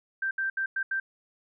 sine tone bursts at uneven times, 1568 Hz, G6, in tune, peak -26 dBFS, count 5, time 0.22-0.31 / 0.38-0.5 / 0.57-0.66 / 0.76-0.83 / 0.91-1 s, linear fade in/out 5 ms, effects none

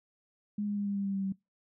sine tone with pitch steps, 207.3 / 205.2 / 203 / 200.9 / 198.86 / 196.8 / 194.76 / 192.75 Hz, G#3 / G#3 / G#3 / G3 / G3 / G3 / G3 / G3, -3 / -21 / -39 / +43 / +25 / +7 / -11 / -29 cents, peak -30 dBFS, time 0.58-1.324 s, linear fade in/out 5 ms, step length 93 ms, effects noise-tail reverb RT60 0.2 s tail -23 dB re dry

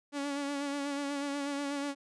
sawtooth tone with vibrato, 283.3 Hz, C#4, 38 cents sharp, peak -29 dBFS, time 0.12-1.95 s, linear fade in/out 50 ms, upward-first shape sine, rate 8.2 Hz, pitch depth 35 cents each way, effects resampled to 22050 Hz

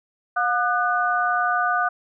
sine tone cluster, 717 / 1213 / 1486 Hz, F5 / D#6 / F#6, +45 / -44 / +7 cents, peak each -23 dBFS, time 0.36-1.89 s, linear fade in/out 10 ms, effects none

